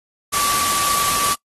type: tone in noise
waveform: sine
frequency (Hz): 1156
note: D6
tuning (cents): -28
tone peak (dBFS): -20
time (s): 0.32-1.35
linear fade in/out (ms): 20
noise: white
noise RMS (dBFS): -20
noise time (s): 0.32-1.35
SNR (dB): -3
effects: noise-tail reverb RT60 0.1 s tail -23 dB re dry + AAC 32 kbps